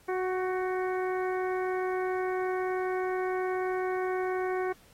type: harmonic tone with a mistuned harmonic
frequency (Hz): 370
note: F#4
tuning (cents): 0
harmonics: 1 / 2 / 3 / 4 / 5 / 6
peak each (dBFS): -29 / -35 / -39 / -41 / -43 / -45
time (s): 0.08-4.73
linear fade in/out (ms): 10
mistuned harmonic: 4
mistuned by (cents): +26
effects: pink hiss -60 dBFS RMS until 4.93 s + AAC 48 kbps